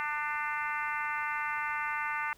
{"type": "harmonic tone", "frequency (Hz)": 298.1, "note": "D4", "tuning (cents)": 26, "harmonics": [3, 4, 5, 6, 7, 8, 9], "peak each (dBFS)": [-37, -37, -37, -40, -37, -46, -45], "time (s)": [0, 2.33], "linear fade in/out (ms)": 0, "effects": ["pink hiss -61 dBFS RMS until 2.37 s"]}